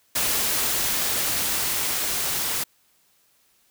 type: noise with level ramp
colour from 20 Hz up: white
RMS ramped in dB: -23 to -26 dBFS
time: 0.15-2.64 s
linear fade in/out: 10 ms
effects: white hiss -63 dBFS RMS until 3.7 s